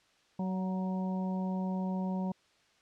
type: harmonic tone with a mistuned harmonic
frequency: 187.3 Hz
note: F#3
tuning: 21 cents sharp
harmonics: 1 / 2 / 3 / 4 / 5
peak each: -31 / -46 / -44 / -46 / -44 dBFS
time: 0.39-2.32 s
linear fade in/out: 5 ms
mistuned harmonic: 4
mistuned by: -27 cents
effects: white hiss -67 dBFS RMS until 2.81 s + low-pass 5000 Hz 12 dB/octave